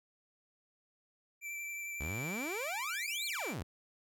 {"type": "tone with vibrato", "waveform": "square", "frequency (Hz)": 2338, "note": "D7", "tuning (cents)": -8, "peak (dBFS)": -40, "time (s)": [1.41, 3.55], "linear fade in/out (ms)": 50, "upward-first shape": "sine", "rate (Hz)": 11, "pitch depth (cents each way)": 14}
{"type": "exponential two-way sweep", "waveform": "sawtooth", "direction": "up then down", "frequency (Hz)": [65.6, 4435, 65.6], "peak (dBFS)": -34, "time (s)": [2, 3.63], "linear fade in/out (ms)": 10, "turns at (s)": 3.26}
{"effects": []}